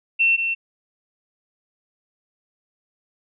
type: tone pair in turn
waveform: sine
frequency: 2700 / 2700 Hz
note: E7 / E7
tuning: +41 / +41 cents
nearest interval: unison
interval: 0 cents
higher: neither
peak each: -14 / -20 dBFS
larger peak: first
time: 0.19-0.37 / 0.37-0.55 s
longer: neither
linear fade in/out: 20 ms
effects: none

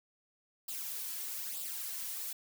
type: noise with flanger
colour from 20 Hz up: blue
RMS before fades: -40 dBFS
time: 0.68-2.33 s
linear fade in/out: 5 ms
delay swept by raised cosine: 0.24 to 3.04 ms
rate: 1.1 Hz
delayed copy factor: +0.65
effects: none

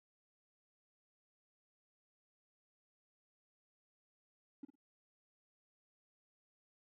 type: tone with echo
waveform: triangle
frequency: 281.4 Hz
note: C#4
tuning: 26 cents sharp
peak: -40 dBFS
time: 4.63-4.65 s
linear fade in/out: 5 ms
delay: 53 ms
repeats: 2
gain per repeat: -15 dB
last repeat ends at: 4.756 s
effects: tanh soft clip ceiling -41 dBFS

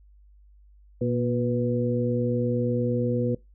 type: harmonic tone with a mistuned harmonic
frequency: 120 Hz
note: B2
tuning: 49 cents flat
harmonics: 1 / 2 / 3 / 4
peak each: -27 / -27 / -32 / -27 dBFS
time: 1.01-3.35 s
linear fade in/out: 5 ms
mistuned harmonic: 4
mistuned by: +41 cents
effects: noise-tail reverb RT60 0.2 s tail -22 dB re dry + added 50 Hz sine -51 dBFS peak until 3.54 s

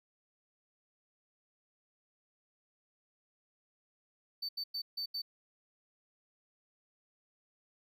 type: tone bursts at uneven times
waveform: triangle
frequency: 4551 Hz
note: C#8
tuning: 45 cents sharp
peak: -34 dBFS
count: 5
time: 4.42-4.49 / 4.57-4.64 / 4.74-4.82 / 4.97-5.06 / 5.14-5.22 s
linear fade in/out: 10 ms
effects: none

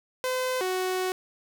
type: tone pair in turn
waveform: sawtooth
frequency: 511 / 370.7 Hz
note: C5 / F#4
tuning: -41 / +3 cents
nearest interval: tritone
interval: 556 cents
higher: first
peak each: -22 dBFS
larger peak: neither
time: 0.24-0.61 / 0.61-1.12 s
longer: second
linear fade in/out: 0 ms
effects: none

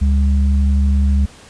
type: tone pair together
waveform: sine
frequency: 71 / 200.8 Hz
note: C#2 / G3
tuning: +42 / +42 cents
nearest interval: octave + tritone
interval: 1800 cents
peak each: -11 / -21 dBFS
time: 0.01-1.26 s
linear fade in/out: 10 ms
effects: pink hiss -42 dBFS RMS until 1.49 s + resampled to 22050 Hz

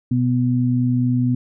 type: tone pair together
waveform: sine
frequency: 124.3 / 248.3 Hz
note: B2 / B3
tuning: +12 / +9 cents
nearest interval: octave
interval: 1197 cents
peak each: -18 dBFS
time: 0.11-1.35 s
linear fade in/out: 5 ms
effects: none

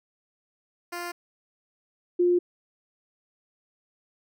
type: tone pair in turn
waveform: 10% pulse / sine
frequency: 348.8 / 353.5 Hz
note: F4 / F4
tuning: -2 / +21 cents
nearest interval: unison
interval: 23 cents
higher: second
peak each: -24 / -18 dBFS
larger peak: second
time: 0.92-1.12 / 2.19-2.39 s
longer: neither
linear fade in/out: 10 ms
effects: none

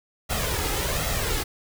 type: noise with flanger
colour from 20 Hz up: pink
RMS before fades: -26 dBFS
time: 0.29-1.44 s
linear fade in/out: 20 ms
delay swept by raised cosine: 1.5 to 2.43 ms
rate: 1.3 Hz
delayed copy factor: +0.6
effects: none

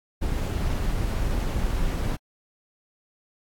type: noise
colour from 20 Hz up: brown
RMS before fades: -25 dBFS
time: 0.21-2.17 s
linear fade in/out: 20 ms
effects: AAC 64 kbps

